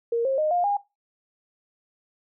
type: tone with pitch steps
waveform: sine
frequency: 466.2 / 535.5 / 615.2 / 706.6 / 811.7 Hz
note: A#4 / C5 / D#5 / F5 / G#5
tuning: 0 / +40 / -20 / +20 / -40 cents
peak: -20 dBFS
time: 0.12-0.77 s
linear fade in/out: 5 ms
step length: 130 ms
effects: noise-tail reverb RT60 0.2 s tail -17 dB re dry